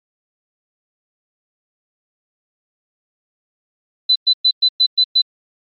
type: tone bursts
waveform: sine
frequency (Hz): 4014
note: B7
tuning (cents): +27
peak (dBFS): -9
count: 7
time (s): 4.09-5.219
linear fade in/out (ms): 10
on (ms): 67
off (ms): 110
effects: MP3 32 kbps